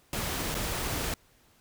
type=noise with dropouts; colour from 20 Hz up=pink; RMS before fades=-32 dBFS; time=0.13-1.14 s; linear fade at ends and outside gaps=1 ms; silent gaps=0.544-0.55 s; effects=pink hiss -63 dBFS RMS until 1.6 s